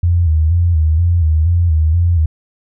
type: tone with vibrato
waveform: sine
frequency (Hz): 82.41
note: E2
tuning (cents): 0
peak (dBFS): -9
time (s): 0.03-2.26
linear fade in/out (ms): 5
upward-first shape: square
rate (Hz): 2.1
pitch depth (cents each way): 82
effects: none